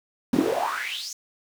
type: noise with high-pass filter sweep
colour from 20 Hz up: brown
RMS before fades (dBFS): -26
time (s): 0.33-1.13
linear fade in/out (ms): 2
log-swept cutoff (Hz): 230 to 6600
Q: 7.7
effects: none